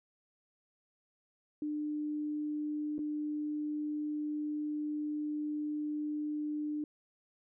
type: tone with dropouts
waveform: sine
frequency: 299.7 Hz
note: D4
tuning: 35 cents sharp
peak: -33 dBFS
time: 1.62-6.84 s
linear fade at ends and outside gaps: 2 ms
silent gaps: 2.982-2.99 s
effects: none